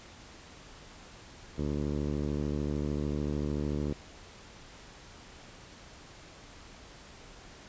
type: tone with low-pass filter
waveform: 10% pulse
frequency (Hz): 73.42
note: D2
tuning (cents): 0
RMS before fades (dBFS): -32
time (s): 1.58-3.93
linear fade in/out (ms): 5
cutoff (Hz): 460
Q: 0.8
effects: pink hiss -51 dBFS RMS until 7.68 s + resampled to 16000 Hz